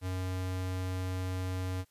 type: tone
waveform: square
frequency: 92.5 Hz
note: F#2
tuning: in tune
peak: -33 dBFS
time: 0.01-1.85 s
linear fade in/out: 50 ms
effects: white hiss -71 dBFS RMS until 1.9 s + resampled to 32000 Hz